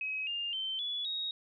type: tone with pitch steps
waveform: sine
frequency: 2546 / 2809 / 3098 / 3418 / 3771 Hz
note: D#7 / F7 / G7 / G#7 / A#7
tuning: +39 / +9 / -21 / +49 / +19 cents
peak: -33 dBFS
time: 0.01-1.31 s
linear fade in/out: 2 ms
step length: 260 ms
effects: none